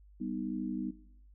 sine chord, G augmented, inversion none, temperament equal with one note detuned, 196 / 248.4 / 311.1 Hz, G3 / B3 / D#4, 0 / +10 / 0 cents, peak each -39 / -37 / -39 dBFS, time 0.2-0.91 s, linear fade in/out 10 ms, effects noise-tail reverb RT60 0.7 s tail -17 dB re dry + added 50 Hz sine -55 dBFS peak until 1.34 s

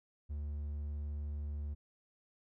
triangle tone, 73.42 Hz, D2, in tune, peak -35 dBFS, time 0.29-1.75 s, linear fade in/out 20 ms, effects none

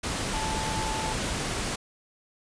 sine tone in noise, 875 Hz, A5, 10 cents flat, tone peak -32 dBFS, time 0.33-1.13 s, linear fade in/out 10 ms, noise pink, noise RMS -30 dBFS, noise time 0.03-1.76 s, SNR -5 dB, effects resampled to 22050 Hz

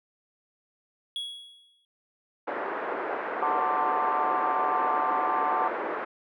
triangle tone with exponential decay, 3343 Hz, G#7, 11 cents sharp, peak -27 dBFS, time 1.16-1.85 s, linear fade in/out 1 ms, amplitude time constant 150 ms
pink band-pass noise, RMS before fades -32 dBFS, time 2.47-6.05 s, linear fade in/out 10 ms, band 350 to 1700 Hz, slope 24 dB/octave
sine chord, D dominant seventh, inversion first, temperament equal with one note detuned, 740 / 891.3 / 1046.5 / 1174.7 Hz, F#5 / A5 / C6 / D6, 0 / +22 / 0 / 0 cents, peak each -30 / -29 / -31 / -29 dBFS, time 3.42-5.68 s, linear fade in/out 2 ms
effects none

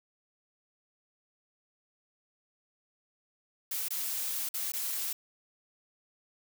blue noise with dropouts, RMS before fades -34 dBFS, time 3.71-5.13 s, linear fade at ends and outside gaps 5 ms, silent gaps 3.885-3.905 / 4.49-4.54 / 4.72-4.734 s, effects none

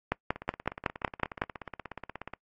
two click trains, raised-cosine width 0.5 ms, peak -11 / -24 dBFS, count 8 / 34, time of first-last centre 0.12-1.419 / 0.36-2.336 s, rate 5.39 / 16.7 Hz, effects noise-tail reverb RT60 0.1 s tail -23 dB re dry + AAC 32 kbps

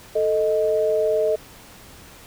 sine tone pair together, 440 / 623 Hz, A4 / D#5, 0 / +2 cents, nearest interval tritone, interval 602 cents, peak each -20 dBFS, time 0.15-1.36 s, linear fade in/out 10 ms, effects pink hiss -45 dBFS RMS until 2.26 s

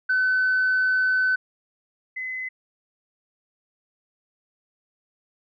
sine tone pair in turn, 1514 / 2031 Hz, F#6 / B6, +39 / +48 cents, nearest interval perfect fourth, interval 509 cents, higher second, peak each -17 / -28 dBFS, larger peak first, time 0.09-1.36 / 2.16-2.49 s, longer first, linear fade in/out 10 ms, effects tanh soft clip ceiling -15 dBFS

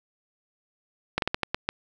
slowing click train, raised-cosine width 0.3 ms, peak -8 dBFS, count 7, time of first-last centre 1.18-1.69 s, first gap 42 ms, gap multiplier 1.28, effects none

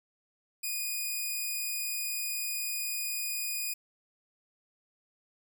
5% pulse tone, 2468 Hz, D#7, 15 cents flat, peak -22 dBFS, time 0.63-3.74 s, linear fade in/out 10 ms, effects none

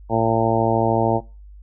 harmonic tone, 113.4 Hz, A#2, 47 cents flat, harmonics 1 / 2 / 3 / 4 / 5 / 6 / 7 / 8, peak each -24 / -24 / -24 / -24 / -24 / -24 / -24 / -24 dBFS, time 0.09-1.21 s, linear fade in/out 50 ms, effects noise-tail reverb RT60 0.3 s tail -20 dB re dry + added 50 Hz sine -39 dBFS peak until 1.62 s

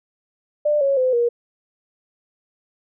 sine tone with pitch steps, 595 / 552 / 512 / 475 Hz, D5 / C#5 / C5 / A#4, +22 / -7 / -38 / +33 cents, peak -15 dBFS, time 0.65-1.29 s, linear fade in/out 10 ms, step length 160 ms, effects none

